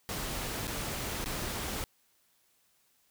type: noise with dropouts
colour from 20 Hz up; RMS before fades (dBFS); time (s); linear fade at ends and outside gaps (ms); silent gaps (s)
pink; -36; 0.09-1.84; 0; 0.671-0.678 / 1.243-1.259
effects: white hiss -70 dBFS RMS until 3.1 s